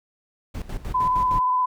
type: noise with tremolo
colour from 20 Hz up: brown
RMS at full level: -29 dBFS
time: 0.54-1.4 s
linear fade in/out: 10 ms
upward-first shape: square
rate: 6.5 Hz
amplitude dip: 75%
type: tone with vibrato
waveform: sine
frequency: 1007 Hz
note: B5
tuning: 33 cents sharp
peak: -18 dBFS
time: 0.94-1.66 s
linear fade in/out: 10 ms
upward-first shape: square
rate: 17 Hz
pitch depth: 14 cents each way
effects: none